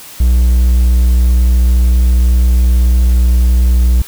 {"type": "tone", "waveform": "triangle", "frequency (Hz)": 61, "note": "B1", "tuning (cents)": -21, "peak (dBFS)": -4, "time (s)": [0.2, 4.02], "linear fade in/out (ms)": 5, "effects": ["white hiss -33 dBFS RMS until 4.07 s"]}